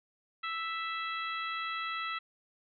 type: harmonic tone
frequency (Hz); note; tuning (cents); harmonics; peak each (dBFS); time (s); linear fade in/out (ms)
659.3; E5; 0; 2 / 3 / 4 / 5 / 6; -36 / -40 / -42 / -44 / -46; 0.43-2.19; 10
effects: none